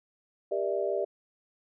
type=chord; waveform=sine; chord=E half-diminished seventh; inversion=first; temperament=just; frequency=395.6 / 474.7 / 593.3 / 659.3 Hz; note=G4 / Bb4 / D5 / E5; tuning=+16 / +31 / +18 / 0 cents; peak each=-31 / -35 / -31 / -34 dBFS; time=0.51-1.05 s; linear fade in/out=10 ms; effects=none